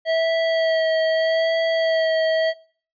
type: tone with vibrato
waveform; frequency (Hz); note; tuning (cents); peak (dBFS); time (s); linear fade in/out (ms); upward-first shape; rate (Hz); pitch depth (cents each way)
square; 649; E5; -27; -18; 0.05-2.54; 50; sine; 0.8; 19
effects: noise-tail reverb RT60 0.5 s tail -23 dB re dry + resampled to 11025 Hz